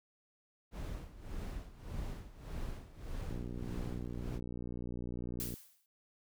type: noise with tremolo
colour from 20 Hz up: brown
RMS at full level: -40 dBFS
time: 0.71-4.4 s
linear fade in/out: 50 ms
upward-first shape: sine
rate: 1.7 Hz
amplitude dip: 80%
type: click train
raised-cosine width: 3 ms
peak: -30 dBFS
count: 135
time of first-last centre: 3.31-5.54 s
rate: 60.1 Hz
type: noise with exponential decay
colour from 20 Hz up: blue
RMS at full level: -38 dBFS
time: 5.4-5.86 s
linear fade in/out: 1 ms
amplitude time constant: 98 ms
effects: none